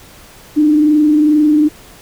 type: tone with frequency modulation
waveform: sine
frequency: 301.8 Hz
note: D4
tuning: 47 cents sharp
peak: -7 dBFS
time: 0.56-1.69 s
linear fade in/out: 20 ms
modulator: 22.4 Hz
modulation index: 0.32
effects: pink hiss -40 dBFS RMS until 2.01 s